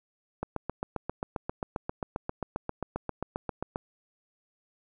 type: click train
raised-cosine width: 1 ms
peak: -17 dBFS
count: 26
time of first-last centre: 0.43-3.759 s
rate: 7.51 Hz
effects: none